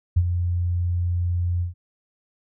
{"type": "tone with ADSR envelope", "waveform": "sine", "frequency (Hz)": 87.8, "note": "F2", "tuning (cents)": 10, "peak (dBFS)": -12, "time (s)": [0.16, 1.74], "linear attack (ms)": 12, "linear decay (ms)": 54, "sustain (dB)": -8, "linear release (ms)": 130, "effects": []}